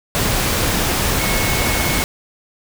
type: tone in noise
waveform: sine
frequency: 2193 Hz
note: C#7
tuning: 19 cents flat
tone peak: -25 dBFS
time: 1.2-2.03 s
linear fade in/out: 0 ms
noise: pink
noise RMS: -18 dBFS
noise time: 0.15-2.04 s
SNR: -10 dB
effects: none